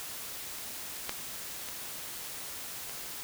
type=clicks; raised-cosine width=0.2 ms; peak=-26 / -14 / -22 / -24 dBFS; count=4; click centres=0.585 / 1.094 / 1.687 / 2.896 s; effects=white hiss -41 dBFS RMS until 3.23 s